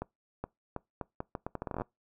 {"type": "accelerating click train", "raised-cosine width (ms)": 1, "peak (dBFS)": -21, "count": 17, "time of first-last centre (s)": [0.02, 1.818], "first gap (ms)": 420, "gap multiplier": 0.77, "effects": ["noise-tail reverb RT60 0.2 s tail -24 dB re dry"]}